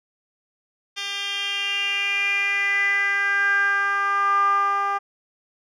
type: tone with band-pass filter sweep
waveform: 10% pulse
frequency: 399.6 Hz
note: G4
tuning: 33 cents sharp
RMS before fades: -22 dBFS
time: 0.96-4.99 s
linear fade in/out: 20 ms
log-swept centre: 3700 to 1000 Hz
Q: 6.2
effects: none